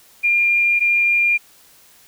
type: tone pair in turn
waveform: sine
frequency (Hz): 2402 / 2402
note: D7 / D7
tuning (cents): +38 / +38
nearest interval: unison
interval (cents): 0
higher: neither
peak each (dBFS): -13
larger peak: neither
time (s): 0.23-0.8 / 0.8-1.38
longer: second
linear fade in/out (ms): 20
effects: white hiss -50 dBFS RMS until 2.07 s